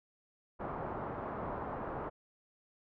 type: low-pass noise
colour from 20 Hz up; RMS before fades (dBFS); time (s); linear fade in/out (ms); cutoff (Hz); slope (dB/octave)
white; -40; 0.59-2.1; 20; 1100; 24
effects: none